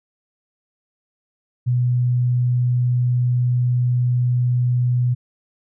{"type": "tone", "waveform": "sine", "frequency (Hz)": 123.47, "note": "B2", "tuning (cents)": 0, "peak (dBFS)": -15, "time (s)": [1.66, 5.15], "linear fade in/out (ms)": 20, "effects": []}